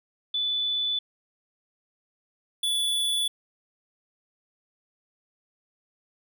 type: tone pair in turn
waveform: sine / square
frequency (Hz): 3484 / 3446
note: A7 / A7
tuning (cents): -18 / -37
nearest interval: unison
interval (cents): 19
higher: first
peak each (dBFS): -24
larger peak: neither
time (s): 0.34-0.99 / 2.63-3.28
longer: neither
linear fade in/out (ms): 5
effects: none